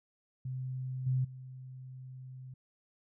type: tone with level steps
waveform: sine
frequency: 129.3 Hz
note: C3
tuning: 20 cents flat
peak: -35 / -27 / -44 dBFS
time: 0.45-2.54 s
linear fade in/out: 5 ms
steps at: 1.06 / 1.24 s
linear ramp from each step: 10 ms
effects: none